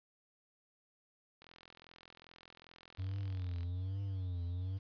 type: click train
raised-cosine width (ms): 0.2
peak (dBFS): -38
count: 95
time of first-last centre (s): 1.42-3.632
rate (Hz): 42.5
type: tone with vibrato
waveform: triangle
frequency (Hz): 92.5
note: F#2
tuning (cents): 0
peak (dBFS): -34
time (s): 2.98-4.79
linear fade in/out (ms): 20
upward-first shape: triangle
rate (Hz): 1.2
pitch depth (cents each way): 130
effects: resampled to 11025 Hz + 11-bit